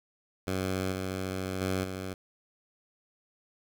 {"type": "tone with level steps", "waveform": "10% pulse", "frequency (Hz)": 94.1, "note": "F#2", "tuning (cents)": 30, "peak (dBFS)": [-21, -24, -20, -27], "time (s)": [0.47, 2.14], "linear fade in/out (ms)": 5, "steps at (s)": [0.92, 1.61, 1.84], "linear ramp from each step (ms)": 2, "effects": []}